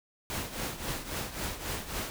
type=noise with tremolo; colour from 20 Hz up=pink; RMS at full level=-33 dBFS; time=0.3-2.1 s; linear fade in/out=0 ms; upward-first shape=triangle; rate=3.7 Hz; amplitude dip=75%; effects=none